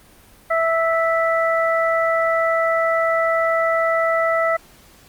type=harmonic tone; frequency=658 Hz; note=E5; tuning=3 cents flat; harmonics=1 / 2 / 3; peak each=-18 / -21 / -23 dBFS; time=0.5-4.57 s; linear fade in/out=10 ms; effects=pink hiss -49 dBFS RMS until 5.08 s + Opus 32 kbps